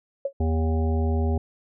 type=tone with exponential decay; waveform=sine; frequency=552 Hz; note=C#5; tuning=7 cents flat; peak=-19 dBFS; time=0.25-0.33 s; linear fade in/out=5 ms; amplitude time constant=17 ms
type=harmonic tone; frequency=80 Hz; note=D#2; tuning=49 cents sharp; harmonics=1 / 3 / 5 / 7 / 9 / 10; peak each=-21 / -29 / -31 / -38 / -37 / -39 dBFS; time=0.4-1.38 s; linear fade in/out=5 ms
effects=none

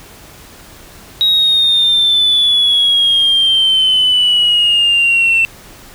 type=exponential sweep; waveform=sine; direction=down; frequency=3814 to 2680 Hz; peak=-7 dBFS; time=1.21-5.45 s; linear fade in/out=0 ms; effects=tanh soft clip ceiling -5 dBFS + pink hiss -38 dBFS RMS until 5.94 s

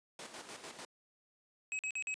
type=noise with tremolo; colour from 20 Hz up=pink; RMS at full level=-45 dBFS; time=0.19-0.85 s; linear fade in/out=2 ms; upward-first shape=square; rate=6.7 Hz; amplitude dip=55%
type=tone bursts; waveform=square; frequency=2554 Hz; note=D#7; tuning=45 cents sharp; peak=-36 dBFS; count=4; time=1.72-2.141 s; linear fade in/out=0 ms; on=70 ms; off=47 ms
effects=high-pass 300 Hz 12 dB/octave + resampled to 22050 Hz

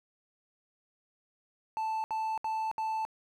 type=tone bursts; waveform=triangle; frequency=880 Hz; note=A5; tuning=in tune; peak=-28 dBFS; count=4; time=1.77-3.051 s; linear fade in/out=0 ms; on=270 ms; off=67 ms; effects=none

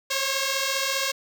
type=beating tone pair; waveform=5% pulse; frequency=534 / 549 Hz; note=C5 / C#5; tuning=+35 / -17 cents; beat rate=15 Hz; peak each=-15 dBFS; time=0.1-1.12 s; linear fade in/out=10 ms; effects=none

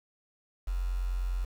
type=tone with quantisation; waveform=sine; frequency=44.78 Hz; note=F1; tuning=44 cents sharp; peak=-28 dBFS; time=0.67-1.45 s; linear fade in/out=10 ms; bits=8; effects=none

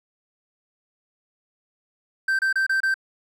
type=tone bursts; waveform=triangle; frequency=1560 Hz; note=G6; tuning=9 cents flat; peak=-17 dBFS; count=5; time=2.28-2.942 s; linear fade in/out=5 ms; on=110 ms; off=28 ms; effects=none

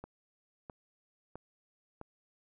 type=click train; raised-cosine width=1 ms; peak=-30 dBFS; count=4; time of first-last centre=0.04-2.014 s; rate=1.52 Hz; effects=none

